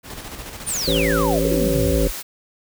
pink noise with tremolo, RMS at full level -33 dBFS, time 0.03-1.28 s, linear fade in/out 50 ms, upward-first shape square, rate 14 Hz, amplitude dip 40%
sine exponential sweep, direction down, 9800 to 34.09 Hz, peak -22 dBFS, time 0.66-2.12 s, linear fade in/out 20 ms
white high-pass noise, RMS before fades -31 dBFS, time 0.67-2.23 s, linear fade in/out 20 ms, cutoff 110 Hz, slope 12 dB/octave
harmonic tone, 55 Hz, A1, in tune, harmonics 1 / 3 / 5 / 7 / 9 / 10, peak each -24 / -24 / -24 / -24 / -24 / -24 dBFS, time 0.87-2.08 s, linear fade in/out 10 ms
effects none

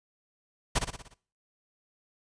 pink noise with echo, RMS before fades -25 dBFS, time 0.75-0.79 s, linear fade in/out 10 ms, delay 59 ms, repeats 6, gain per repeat -5 dB, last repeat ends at 1.144 s, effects noise-tail reverb RT60 0.4 s tail -19 dB re dry + resampled to 22050 Hz

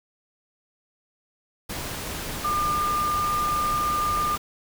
sine tone in noise, 1203 Hz, D6, 41 cents sharp, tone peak -22 dBFS, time 2.44-4.36 s, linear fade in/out 10 ms, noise pink, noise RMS -32 dBFS, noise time 1.69-4.38 s, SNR +7 dB, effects none

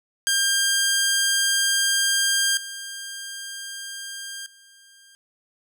10% pulse tone with level steps, 1600 Hz, G6, 35 cents sharp, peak -10 / -24 / -41 dBFS, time 0.27-5.15 s, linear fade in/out 0 ms, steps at 2.57 / 4.46 s, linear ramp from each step 2 ms, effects none

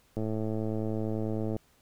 click train, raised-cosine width 2 ms, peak -20 dBFS, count 153, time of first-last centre 0.17-1.564 s, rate 109 Hz, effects pink hiss -65 dBFS RMS until 1.81 s

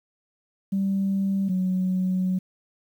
sine tone pair in turn, 195 / 185.35 Hz, G3 / F#3, -9 / +3 cents, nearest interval minor second, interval 88 cents, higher first, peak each -20 dBFS, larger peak neither, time 0.72-1.49 / 1.49-2.39 s, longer second, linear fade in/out 10 ms, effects tanh soft clip ceiling -17 dBFS + 9-bit

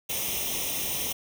white noise with comb filter, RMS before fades -30 dBFS, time 0.09-1.13 s, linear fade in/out 10 ms, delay 0.33 ms, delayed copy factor +0.8, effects none

